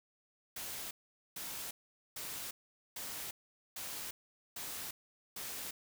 white noise bursts, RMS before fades -43 dBFS, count 7, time 0.56-5.71 s, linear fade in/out 5 ms, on 350 ms, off 450 ms, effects none

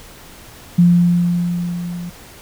sine tone with level ramp, 174.4 Hz, F3, 2 cents flat, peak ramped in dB -6 to -25 dBFS, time 0.78-2.1 s, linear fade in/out 10 ms, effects pink hiss -40 dBFS RMS until 2.41 s

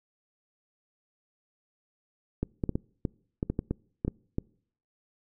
clicks, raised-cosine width 3 ms, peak -15 dBFS, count 12, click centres 2.43 / 2.638 / 2.693 / 2.755 / 3.052 / 3.429 / 3.5 / 3.591 / 3.71 / 4.049 / 4.08 / 4.384 s, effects noise-tail reverb RT60 0.6 s tail -26 dB re dry

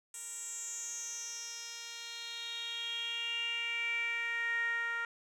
10% pulse tone with band-pass filter sweep, 466.2 Hz, A#4, in tune, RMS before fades -38 dBFS, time 0.14-5.05 s, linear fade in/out 2 ms, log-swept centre 8600 to 1600 Hz, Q 6.5, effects none

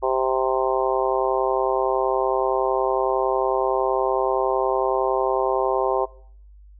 harmonic tone, 130.81 Hz, C3, in tune, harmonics 3 / 4 / 5 / 6 / 7 / 8, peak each -24 / -25 / -26 / -27 / -27 / -28 dBFS, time 0.02-6.06 s, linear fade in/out 20 ms, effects noise-tail reverb RT60 0.6 s tail -21 dB re dry + added 50 Hz sine -44 dBFS peak until 6.79 s

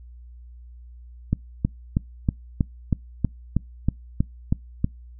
click train, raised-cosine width 5 ms, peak -7 dBFS, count 12, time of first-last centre 1.33-4.844 s, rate 3.13 Hz, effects noise-tail reverb RT60 0.2 s tail -26 dB re dry + added 60 Hz sine -41 dBFS peak until 5.19 s

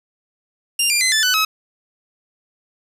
15% pulse tone with pitch steps, 2794 / 2391 / 2045 / 1750 / 1497.3 / 1281.1 Hz, F7 / D7 / C7 / A6 / F#6 / E6, 0 / +30 / -40 / -10 / +20 / -50 cents, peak -8 dBFS, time 0.79-1.45 s, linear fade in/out 5 ms, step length 110 ms, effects resampled to 32000 Hz + 7-bit

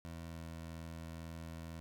20% pulse tone with pitch glide, 83 to 82.05 Hz, E2 to E2, +12 to -8 cents, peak -40 dBFS, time 0.05-1.8 s, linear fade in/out 0 ms, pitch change -20 cents, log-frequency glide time 0.26-0.4 s, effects none

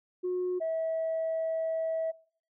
sine tone pair in turn, 362.9 / 648.1 Hz, F#4 / E5, -34 / -30 cents, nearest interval minor seventh, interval 1004 cents, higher second, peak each -27 dBFS, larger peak neither, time 0.23-0.6 / 0.6-2.12 s, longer second, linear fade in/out 20 ms, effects noise-tail reverb RT60 0.6 s tail -26 dB re dry + tanh soft clip ceiling -25 dBFS

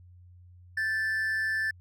triangle tone pair together, 1566 / 1757.8 Hz, G6 / A6, -2 / -2 cents, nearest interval major second, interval 200 cents, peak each -35 / -25 dBFS, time 0.77-1.71 s, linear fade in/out 5 ms, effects added 89 Hz sine -50 dBFS peak until 1.8 s

